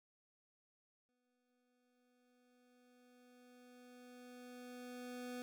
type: tone with exponential growth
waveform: 25% pulse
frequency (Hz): 247.7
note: B3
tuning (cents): +5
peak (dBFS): -40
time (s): 1.09-5.42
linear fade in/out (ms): 0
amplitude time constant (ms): 940
effects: none